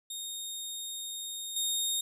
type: tone with level steps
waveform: 20% pulse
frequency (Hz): 3701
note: A#7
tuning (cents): -13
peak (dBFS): -31 / -23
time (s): 0.1-2.01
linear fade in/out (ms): 5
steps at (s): 1.56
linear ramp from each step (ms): 5
effects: none